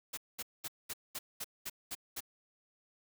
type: noise bursts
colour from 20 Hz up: white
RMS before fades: -40 dBFS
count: 9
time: 0.13-2.206 s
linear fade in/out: 10 ms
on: 44 ms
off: 210 ms
effects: none